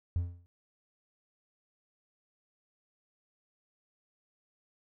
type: tone with exponential decay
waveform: triangle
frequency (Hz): 87.31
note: F2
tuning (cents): 0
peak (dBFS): -21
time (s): 0.16-0.46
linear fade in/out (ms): 0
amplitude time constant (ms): 65
effects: tanh soft clip ceiling -23 dBFS